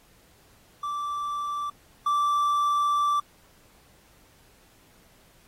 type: tone pair in turn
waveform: triangle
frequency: 1168 / 1168 Hz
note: D6 / D6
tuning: -10 / -10 cents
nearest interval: unison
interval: 0 cents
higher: neither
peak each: -26 / -19 dBFS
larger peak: second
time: 0.83-1.7 / 2.06-3.2 s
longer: second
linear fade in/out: 5 ms
effects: pink hiss -59 dBFS RMS until 5.47 s + AAC 48 kbps